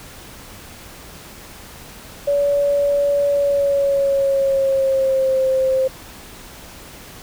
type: tone with pitch glide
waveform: sine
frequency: 570 to 525.7 Hz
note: C#5 to C5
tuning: +48 to +8 cents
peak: -14 dBFS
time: 2.27-5.88 s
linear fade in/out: 10 ms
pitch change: -140 cents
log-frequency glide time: 3.29-5.43 s
effects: pink hiss -39 dBFS RMS until 7.22 s